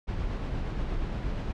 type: noise with tremolo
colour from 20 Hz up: brown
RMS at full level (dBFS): -30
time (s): 0.07-1.53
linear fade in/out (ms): 20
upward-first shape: sine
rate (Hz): 8.5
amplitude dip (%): 25
effects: low-pass 4000 Hz 12 dB/octave